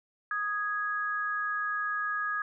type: tone pair together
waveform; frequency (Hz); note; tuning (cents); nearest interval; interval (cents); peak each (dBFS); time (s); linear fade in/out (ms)
sine; 1244.5 / 1661.2; D#6 / G#6; 0 / 0; perfect fourth; 500; -32 / -31; 0.31-2.42; 2
effects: none